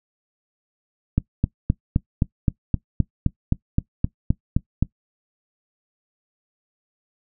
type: click train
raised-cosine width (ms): 5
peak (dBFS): -5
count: 15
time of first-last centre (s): 1.18-4.826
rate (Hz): 3.84
effects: noise-tail reverb RT60 0.1 s tail -20 dB re dry